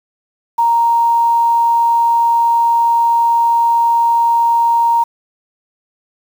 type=tone with quantisation; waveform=sine; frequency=932.3 Hz; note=A#5; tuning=in tune; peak=-9 dBFS; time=0.58-5.04 s; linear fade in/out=10 ms; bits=6; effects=none